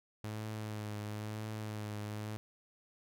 sawtooth tone with vibrato, 106.7 Hz, G#2, 47 cents sharp, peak -35 dBFS, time 0.24-2.37 s, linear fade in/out 0 ms, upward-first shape triangle, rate 1 Hz, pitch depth 36 cents each way, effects none

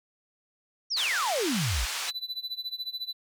sine exponential sweep, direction down, 5920 to 46.06 Hz, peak -26 dBFS, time 0.9-1.86 s, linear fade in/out 20 ms
white band-pass noise, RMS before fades -33 dBFS, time 0.96-2.11 s, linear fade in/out 20 ms, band 910 to 5900 Hz, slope 12 dB/octave
triangle tone with tremolo, 3988 Hz, B7, 16 cents sharp, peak -28 dBFS, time 2.08-3.13 s, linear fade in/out 5 ms, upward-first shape sine, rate 14 Hz, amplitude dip 90%
effects none

